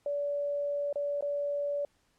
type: tone with dropouts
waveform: sine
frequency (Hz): 575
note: D5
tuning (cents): -37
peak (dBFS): -29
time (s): 0.06-1.85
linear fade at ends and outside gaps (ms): 2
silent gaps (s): 0.928-0.957 / 1.209-1.224
effects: pink hiss -71 dBFS RMS until 2.18 s + low-pass 10000 Hz 12 dB/octave